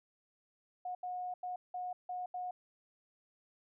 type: tone bursts at uneven times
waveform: sine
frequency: 725 Hz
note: F#5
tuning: 35 cents flat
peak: -37 dBFS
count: 6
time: 0.85-0.95 / 1.03-1.34 / 1.43-1.56 / 1.74-1.93 / 2.09-2.26 / 2.34-2.51 s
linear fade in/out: 5 ms
effects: none